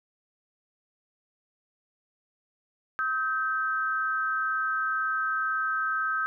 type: tone pair together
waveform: sine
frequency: 1280 / 1558 Hz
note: D#6 / G6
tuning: +49 / -11 cents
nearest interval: minor third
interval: 340 cents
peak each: -28 dBFS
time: 2.99-6.26 s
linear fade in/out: 0 ms
effects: none